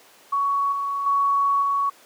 sine tone with level steps, 1119 Hz, C#6, 16 cents sharp, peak -19 / -23 / -17 / -19 dBFS, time 0.32-1.9 s, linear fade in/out 10 ms, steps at 0.72 / 1.06 / 1.62 s, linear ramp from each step 5 ms, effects pink hiss -51 dBFS RMS until 2.05 s + high-pass 400 Hz 12 dB/octave

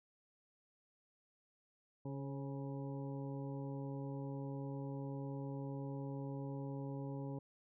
harmonic tone with a mistuned harmonic, 138.59 Hz, C#3, in tune, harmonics 1 / 2 / 3 / 4 / 6 / 7, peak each -43 / -46 / -51 / -52 / -57 / -59 dBFS, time 2.05-7.39 s, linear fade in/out 5 ms, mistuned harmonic 4, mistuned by -32 cents, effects none

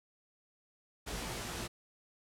pink noise with comb filter, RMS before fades -40 dBFS, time 1.06-1.68 s, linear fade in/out 20 ms, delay 17 ms, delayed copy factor +0.75, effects low-pass 11000 Hz 12 dB/octave

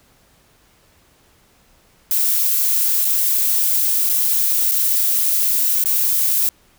violet noise with dropouts, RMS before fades -17 dBFS, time 2.11-6.49 s, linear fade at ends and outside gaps 1 ms, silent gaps 3.047-3.051 / 4.092-4.096 / 4.713-4.718 / 5.84-5.857 s, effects pink hiss -55 dBFS RMS until 6.78 s

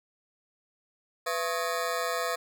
20% pulse ring-modulated tone, 587.3 Hz, D5, in tune, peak -20 dBFS, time 1.26-2.36 s, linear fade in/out 10 ms, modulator 87.5 Hz, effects none

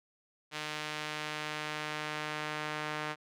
sawtooth tone with band-pass filter sweep, 152.1 Hz, D#3, 39 cents flat, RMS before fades -38 dBFS, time 0.51-3.16 s, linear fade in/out 50 ms, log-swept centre 2900 to 1700 Hz, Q 0.85, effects none

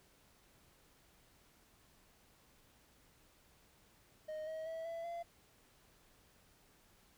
triangle tone with pitch steps, 620 / 635.2 / 650.8 / 666.8 / 683.2 Hz, D#5 / D#5 / E5 / E5 / F5, -6 / +36 / -22 / +20 / -38 cents, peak -39 dBFS, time 4.28-5.23 s, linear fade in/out 10 ms, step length 190 ms, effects pink hiss -68 dBFS RMS until 7.17 s

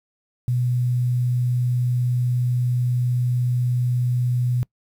sine tone with quantisation, 123.47 Hz, B2, in tune, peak -18 dBFS, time 0.48-4.63 s, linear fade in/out 0 ms, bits 8, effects noise-tail reverb RT60 0.1 s tail -24 dB re dry

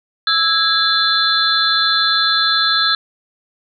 sine tone cluster, 1320 / 1647 / 3506 / 3985 / 4186 Hz, E6 / G#6 / A7 / B7 / C8, +2 / -15 / -7 / +15 / 0 cents, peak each -19 dBFS, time 0.27-2.95 s, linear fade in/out 2 ms, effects none

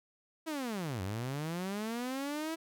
sawtooth linear two-way sweep, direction down then up, 329.6 to 89.9 to 329.6 Hz, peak -31 dBFS, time 0.46-2.56 s, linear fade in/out 20 ms, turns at 1.02 s, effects none

